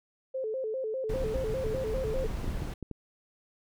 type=tone with vibrato; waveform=sine; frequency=478.6 Hz; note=A#4; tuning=46 cents sharp; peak=-30 dBFS; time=0.34-2.27 s; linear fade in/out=10 ms; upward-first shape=square; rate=5 Hz; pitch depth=160 cents each way
type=noise; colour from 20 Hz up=brown; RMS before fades=-34 dBFS; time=1.09-2.74 s; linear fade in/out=5 ms
type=clicks; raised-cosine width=3 ms; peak=-25 dBFS; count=12; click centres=1.158 / 1.219 / 1.263 / 1.358 / 1.667 / 1.748 / 2.311 / 2.443 / 2.48 / 2.621 / 2.827 / 2.913 s
effects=none